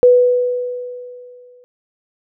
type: tone with exponential decay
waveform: sine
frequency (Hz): 493.9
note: B4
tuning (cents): 0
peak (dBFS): -4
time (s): 0.03-1.64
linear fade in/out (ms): 0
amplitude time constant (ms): 350
effects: none